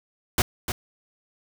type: noise with echo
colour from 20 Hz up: pink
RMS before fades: -20 dBFS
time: 0.38-0.42 s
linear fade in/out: 2 ms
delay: 300 ms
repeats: 1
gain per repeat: -8 dB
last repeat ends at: 0.72 s
effects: none